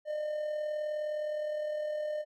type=tone with amplitude modulation; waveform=triangle; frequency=605 Hz; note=D#5; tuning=49 cents flat; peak=-28 dBFS; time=0.05-2.25 s; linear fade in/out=50 ms; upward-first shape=sine; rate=39.5 Hz; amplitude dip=40%; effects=none